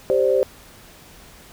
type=chord; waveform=sine; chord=G suspended fourth; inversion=none; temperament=equal; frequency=392 / 523.3 / 587.3 Hz; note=G4 / C5 / D5; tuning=0 / 0 / 0 cents; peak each=-20 / -17 / -23 dBFS; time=0.1-0.43 s; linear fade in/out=0 ms; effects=pink hiss -46 dBFS RMS until 1.52 s